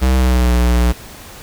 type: tone with pitch glide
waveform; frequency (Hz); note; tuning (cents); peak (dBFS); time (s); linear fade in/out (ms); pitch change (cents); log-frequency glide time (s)
square; 64.4 to 60.44; C2 to B1; -27 to -37; -11; 0.01-0.93; 20; -110; 0.16-0.55
effects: pink hiss -36 dBFS RMS until 1.42 s